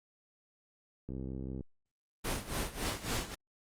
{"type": "click train", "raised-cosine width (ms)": 3, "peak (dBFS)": -28, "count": 35, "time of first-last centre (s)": [1.09, 1.608], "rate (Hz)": 65.6}
{"type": "noise with tremolo", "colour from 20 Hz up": "pink", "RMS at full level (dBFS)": -33, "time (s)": [2.24, 3.35], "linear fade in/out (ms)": 10, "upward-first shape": "sine", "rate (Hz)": 3.6, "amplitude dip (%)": 80}
{"effects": ["low-pass 12000 Hz 12 dB/octave", "Opus 32 kbps"]}